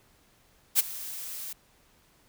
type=noise with ADSR envelope; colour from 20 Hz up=blue; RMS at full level=-19 dBFS; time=0.75-1.53 s; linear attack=42 ms; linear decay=19 ms; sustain=-19 dB; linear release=6 ms; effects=pink hiss -63 dBFS RMS until 2.28 s